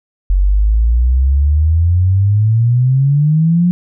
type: exponential sweep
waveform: sine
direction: up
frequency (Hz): 45.29 to 180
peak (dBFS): -8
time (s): 0.3-3.71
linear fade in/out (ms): 0
effects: none